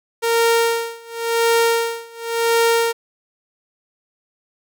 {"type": "tone with tremolo", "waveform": "sawtooth", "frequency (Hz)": 462.1, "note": "A#4", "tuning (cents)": -15, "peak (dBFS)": -9, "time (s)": [0.22, 2.93], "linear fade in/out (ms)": 20, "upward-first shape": "sine", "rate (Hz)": 0.93, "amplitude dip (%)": 95, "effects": []}